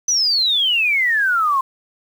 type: exponential sweep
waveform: sine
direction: down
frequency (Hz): 6090 to 1040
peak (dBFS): -14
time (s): 0.08-1.61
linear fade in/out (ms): 5
effects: 7-bit